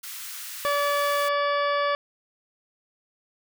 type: high-pass noise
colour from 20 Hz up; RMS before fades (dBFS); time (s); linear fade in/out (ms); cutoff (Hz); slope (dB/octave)
white; -37; 0.03-1.29; 10; 1200; 24
type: harmonic tone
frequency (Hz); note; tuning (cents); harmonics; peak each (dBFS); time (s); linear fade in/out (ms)
575; D5; -37; 1 / 2 / 3 / 4 / 5 / 6 / 8 / 9; -25 / -25 / -31 / -36 / -41 / -37 / -41 / -50; 0.65-1.95; 0
effects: none